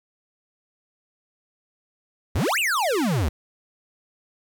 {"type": "exponential two-way sweep", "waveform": "square", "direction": "up then down", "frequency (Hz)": [65, 3003, 65], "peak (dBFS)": -21, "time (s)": [2.35, 3.29], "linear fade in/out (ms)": 5, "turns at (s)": 2.59, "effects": ["8-bit"]}